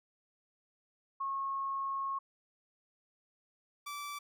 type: tone pair in turn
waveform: sine / sawtooth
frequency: 1090 / 1160.9 Hz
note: C#6 / D6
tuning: -29 / -20 cents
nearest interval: minor second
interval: 109 cents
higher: second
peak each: -33 / -36 dBFS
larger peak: first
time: 1.2-2.19 / 3.86-4.19 s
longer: first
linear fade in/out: 10 ms
effects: none